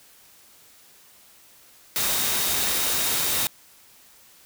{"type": "tone in noise", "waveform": "sine", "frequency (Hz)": 3729, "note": "A#7", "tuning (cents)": 0, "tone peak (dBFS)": -34, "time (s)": [1.96, 3.47], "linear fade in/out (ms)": 0, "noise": "white", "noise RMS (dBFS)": -24, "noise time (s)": [1.96, 3.47], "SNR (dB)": -13, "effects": ["white hiss -53 dBFS RMS until 4.45 s"]}